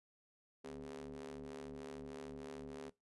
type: ring-modulated tone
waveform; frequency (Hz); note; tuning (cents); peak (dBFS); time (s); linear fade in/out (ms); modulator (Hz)
sawtooth; 73.42; D2; 0; -40; 0.64-2.9; 10; 332
effects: noise-tail reverb RT60 0.2 s tail -21 dB re dry + resampled to 24000 Hz